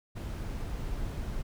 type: noise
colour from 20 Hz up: brown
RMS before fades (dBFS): -35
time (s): 0.15-1.43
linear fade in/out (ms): 20
effects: none